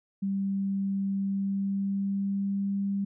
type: tone with pitch glide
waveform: sine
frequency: 196 to 198.28 Hz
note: G3 to G3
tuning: 0 to +20 cents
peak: -26 dBFS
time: 0.22-3.05 s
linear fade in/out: 10 ms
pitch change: +20 cents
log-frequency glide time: 1.13-2.75 s
effects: none